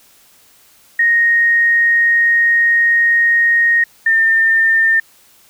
sine tone pair in turn, 1864.7 / 1805.3 Hz, A#6 / A6, 0 / +44 cents, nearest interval minor second, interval 56 cents, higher first, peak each -9 dBFS, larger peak neither, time 0.99-3.84 / 4.06-5 s, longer first, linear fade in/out 5 ms, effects white hiss -49 dBFS RMS until 5.49 s

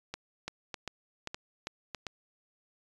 two click trains, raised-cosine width 0.2 ms, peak -19 / -20 dBFS, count 5 / 4, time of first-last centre 0.48-2.067 / 0.14-1.947 s, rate 2.52 / 1.66 Hz, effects resampled to 24000 Hz

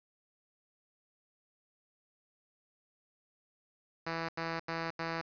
5% pulse tone bursts, 164.81 Hz, E3, in tune, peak -23 dBFS, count 4, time 4.06-5.217 s, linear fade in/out 10 ms, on 230 ms, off 79 ms, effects resampled to 11025 Hz + 9-bit

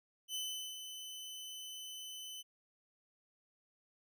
sawtooth tone with ADSR envelope, 3028 Hz, F#7, 39 cents sharp, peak -34 dBFS, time 0.28-2.43 s, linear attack 67 ms, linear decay 410 ms, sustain -8 dB, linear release 26 ms, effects none

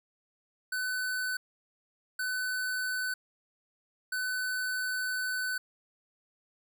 square tone bursts at uneven times, 1506 Hz, F#6, 30 cents sharp, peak -31 dBFS, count 3, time 0.72-1.37 / 2.19-3.14 / 4.12-5.58 s, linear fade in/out 5 ms, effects none

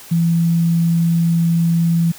sine tone with quantisation, 167.6 Hz, E3, 29 cents sharp, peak -12 dBFS, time 0.11-2.12 s, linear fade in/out 10 ms, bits 7, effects white hiss -39 dBFS RMS until 2.18 s

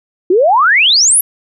sine exponential sweep, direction up, 340.8 to 11840 Hz, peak -6 dBFS, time 0.3-1.21 s, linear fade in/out 5 ms, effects none

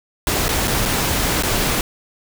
pink noise with dropouts, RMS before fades -19 dBFS, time 0.27-1.81 s, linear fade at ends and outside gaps 1 ms, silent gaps 0.482-0.49 / 0.674-0.679 / 0.854-0.858 / 1.425-1.434 s, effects none

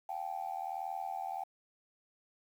sine tone with amplitude modulation, 775 Hz, G5, 20 cents flat, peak -31 dBFS, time 0.09-1.44 s, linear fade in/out 5 ms, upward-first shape sine, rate 81.4 Hz, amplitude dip 100%, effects tanh soft clip ceiling -29 dBFS + 10-bit

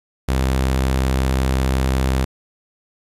sawtooth tone, 65.5 Hz, C2, 2 cents sharp, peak -12 dBFS, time 0.28-2.25 s, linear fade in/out 10 ms, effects resampled to 32000 Hz + 8-bit

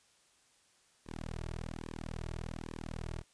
sawtooth tone with flanger, 40 Hz, D#1, 49 cents sharp, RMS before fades -42 dBFS, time 1.05-3.24 s, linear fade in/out 50 ms, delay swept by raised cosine 1.4 to 4 ms, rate 1.2 Hz, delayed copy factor -0.95, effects white hiss -68 dBFS RMS until 3.33 s + resampled to 22050 Hz

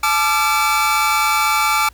45% pulse tone cluster, 863 / 1187 / 1363 / 2298 Hz, A5 / D6 / F6 / D7, -34 / +18 / -43 / -38 cents, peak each -20 dBFS, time 0.03-1.89 s, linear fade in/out 5 ms, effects added 59 Hz sine -43 dBFS peak until 1.93 s + pink hiss -52 dBFS RMS until 1.93 s

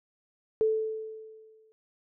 sine tone with exponential decay, 438.5 Hz, A4, 6 cents flat, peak -20 dBFS, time 0.61-1.72 s, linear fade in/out 0 ms, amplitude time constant 240 ms, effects none

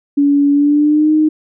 sine tone with pitch glide, 284.8 to 308.8 Hz, C#4 to D#4, +47 to -13 cents, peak -8 dBFS, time 0.17-1.29 s, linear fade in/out 10 ms, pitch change +140 cents, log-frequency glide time 0.52-1.12 s, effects none

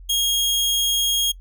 sawtooth tone, 3265 Hz, G#7, 30 cents flat, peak -15 dBFS, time 0.09-1.32 s, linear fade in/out 10 ms, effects noise-tail reverb RT60 0.1 s tail -24 dB re dry + added 44 Hz sine -38 dBFS peak until 1.4 s

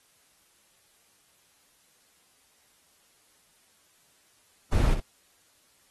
brown noise with echo, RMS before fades -22 dBFS, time 4.72-4.94 s, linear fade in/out 5 ms, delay 62 ms, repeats 1, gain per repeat -8 dB, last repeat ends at 5.002 s, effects white hiss -64 dBFS RMS until 5.9 s + AAC 32 kbps

